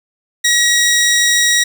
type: tone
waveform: 15% pulse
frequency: 1906 Hz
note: A#6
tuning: 38 cents sharp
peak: -4 dBFS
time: 0.44-1.64 s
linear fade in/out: 10 ms
effects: none